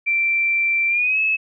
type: tone with pitch glide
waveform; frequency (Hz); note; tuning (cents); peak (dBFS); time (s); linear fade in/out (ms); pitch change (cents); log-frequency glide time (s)
sine; 2349 to 2591; D7 to E7; 0 to -30; -16; 0.06-1.37; 20; +170; 0.88-1.19
effects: none